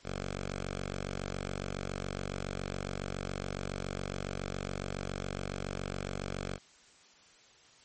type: tone with notch filter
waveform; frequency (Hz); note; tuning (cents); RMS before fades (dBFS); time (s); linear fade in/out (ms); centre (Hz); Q
5% pulse; 47.19; F#1; +35; -38; 0.03-6.59; 50; 310; 1.9
effects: white hiss -60 dBFS RMS until 7.84 s + MP3 32 kbps